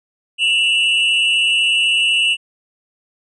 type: tone pair together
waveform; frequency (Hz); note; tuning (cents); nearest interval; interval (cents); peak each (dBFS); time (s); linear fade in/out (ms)
triangle; 2694 / 2914; E7 / F#7; +37 / -27; minor second; 136; -14; 0.38-2.37; 50
effects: resampled to 24000 Hz